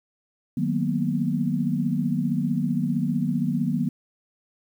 sine chord, B major seventh, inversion first, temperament just, 154.34 / 185.21 / 231.5 / 246.9 Hz, D#3 / F#3 / A#3 / B3, -14 / +2 / -12 / 0 cents, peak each -27 dBFS, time 0.57-3.89 s, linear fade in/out 5 ms, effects 9-bit

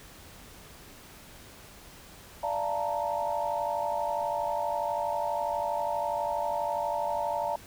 sine chord, Bb major seventh, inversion first, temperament equal with one note detuned, 587.3 / 685.7 / 880 / 932.3 Hz, D5 / F5 / A5 / Bb5, 0 / -32 / 0 / 0 cents, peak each -33 dBFS, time 2.43-7.56 s, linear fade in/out 5 ms, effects pink hiss -50 dBFS RMS until 7.66 s

